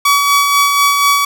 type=tone with tremolo; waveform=sawtooth; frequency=1137 Hz; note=C#6; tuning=44 cents sharp; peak=-4 dBFS; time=0.05-1.25 s; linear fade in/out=5 ms; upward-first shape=sine; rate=4.1 Hz; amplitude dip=35%; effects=none